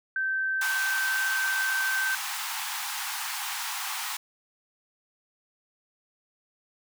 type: tone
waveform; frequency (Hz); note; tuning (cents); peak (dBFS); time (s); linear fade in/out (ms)
sine; 1551; G6; -19; -25; 0.16-2.15; 2
type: high-pass noise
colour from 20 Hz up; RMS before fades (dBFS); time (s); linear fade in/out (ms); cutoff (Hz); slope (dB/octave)
pink; -33; 0.61-4.17; 5; 780; 96
effects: none